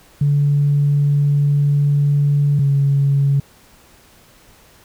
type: tone pair in turn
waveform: sine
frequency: 143.9 / 139.8 Hz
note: D3 / C#3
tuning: -35 / +15 cents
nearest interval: minor second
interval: 50 cents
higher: first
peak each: -11 dBFS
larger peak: neither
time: 0.21-2.59 / 2.59-3.4 s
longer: first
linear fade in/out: 5 ms
effects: tanh soft clip ceiling -7 dBFS + pink hiss -49 dBFS RMS until 4.84 s